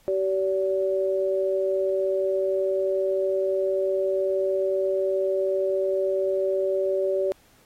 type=tone pair together; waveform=sine; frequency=383.1 / 574 Hz; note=G4 / D5; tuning=-40 / -40 cents; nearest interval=perfect fifth; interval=700 cents; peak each=-24 dBFS; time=0.08-7.32 s; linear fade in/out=0 ms; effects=pink hiss -59 dBFS RMS until 7.65 s + AAC 48 kbps